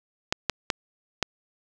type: clicks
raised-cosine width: 0.2 ms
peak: -5 dBFS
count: 4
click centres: 0.325 / 0.497 / 0.702 / 1.227 s
effects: none